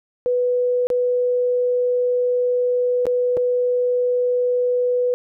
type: tone with dropouts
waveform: sine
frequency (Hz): 493.9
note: B4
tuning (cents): 0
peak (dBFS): -16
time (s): 0.26-5.14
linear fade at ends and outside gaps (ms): 0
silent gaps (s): 0.87-0.902 / 3.055-3.067 / 3.369-3.373
effects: none